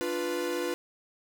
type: chord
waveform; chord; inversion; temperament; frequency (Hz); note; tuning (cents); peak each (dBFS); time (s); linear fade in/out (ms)
45% pulse; B diminished; first; equal; 293.7 / 349.2 / 493.9; D4 / F4 / B4; 0 / 0 / 0; -37 / -32 / -33; 0.01-0.74; 0
effects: none